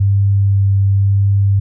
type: tone with vibrato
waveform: sine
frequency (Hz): 98.9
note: G2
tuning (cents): +16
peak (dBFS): -9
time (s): 0-1.6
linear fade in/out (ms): 10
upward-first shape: sine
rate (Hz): 0.96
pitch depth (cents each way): 10
effects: none